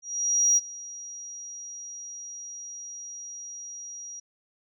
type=tone with ADSR envelope; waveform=sine; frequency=5740 Hz; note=F8; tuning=47 cents sharp; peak=-16 dBFS; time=0.02-4.2 s; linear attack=550 ms; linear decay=28 ms; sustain=-21 dB; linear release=8 ms; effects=tanh soft clip ceiling -12 dBFS

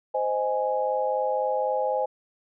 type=chord; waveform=sine; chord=Ab major; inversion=first; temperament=just; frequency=519.1 / 623 / 830.6 Hz; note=C5 / Eb5 / Ab5; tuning=-14 / +2 / 0 cents; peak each=-26 / -29 / -27 dBFS; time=0.14-2.06 s; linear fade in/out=10 ms; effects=none

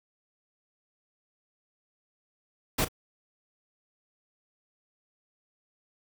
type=noise with echo; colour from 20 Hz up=pink; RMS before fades=-26 dBFS; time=2.78-2.85 s; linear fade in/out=10 ms; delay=35 ms; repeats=1; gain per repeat=-14 dB; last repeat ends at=2.885 s; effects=none

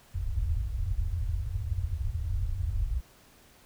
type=low-pass noise; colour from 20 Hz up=white; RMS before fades=-30 dBFS; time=0.14-3.01 s; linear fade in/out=10 ms; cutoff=100 Hz; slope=48 dB/octave; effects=pink hiss -58 dBFS RMS until 3.65 s

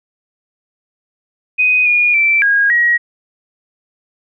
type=tone with pitch steps; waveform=sine; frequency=2499 / 2438 / 2335 / 1635 / 1901 Hz; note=D#7 / D#7 / D7 / G#6 / A#6; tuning=+7 / -36 / -11 / -28 / +33 cents; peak=-9 dBFS; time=1.58-2.98 s; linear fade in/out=20 ms; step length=280 ms; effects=none

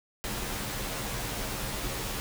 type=noise with comb filter; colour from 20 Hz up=pink; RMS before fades=-34 dBFS; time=0.24-2.2 s; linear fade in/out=0 ms; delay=12 ms; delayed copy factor=-0.75; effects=none

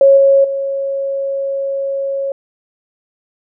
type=tone with level steps; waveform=sine; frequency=549 Hz; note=C#5; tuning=17 cents flat; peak=-4 / -6 / -16 dBFS; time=0.01-2.32 s; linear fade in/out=2 ms; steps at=0.17 / 0.44 s; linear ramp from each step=5 ms; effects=none

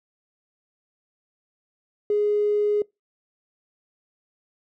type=tone with tanh clipping; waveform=triangle; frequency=415.9 Hz; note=G#4; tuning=2 cents sharp; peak=-18 dBFS; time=2.1-2.82 s; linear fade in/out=2 ms; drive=2 dB; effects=noise-tail reverb RT60 0.2 s tail -24 dB re dry

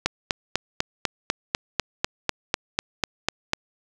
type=click train; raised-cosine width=0.2 ms; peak=-3 dBFS; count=15; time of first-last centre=0.06-3.534 s; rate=4.03 Hz; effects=none

